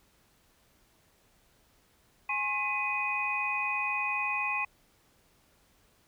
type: tone cluster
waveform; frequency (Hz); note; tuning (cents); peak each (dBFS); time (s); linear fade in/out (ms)
sine; 833 / 1074 / 2011 / 2498; G#5 / C6 / B6 / D#7; +5 / +45 / +31 / +6; -37 / -35 / -39 / -30; 2.29-4.65; 5
effects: pink hiss -66 dBFS RMS until 6.07 s